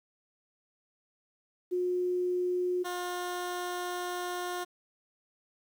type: tone pair in turn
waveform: sine / 15% pulse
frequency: 360.1 / 356.8 Hz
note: F#4 / F4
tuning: -47 / +37 cents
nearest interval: unison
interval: 16 cents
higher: first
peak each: -27 dBFS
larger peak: neither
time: 1.71-2.84 / 2.84-4.65 s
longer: second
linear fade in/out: 20 ms
effects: 10-bit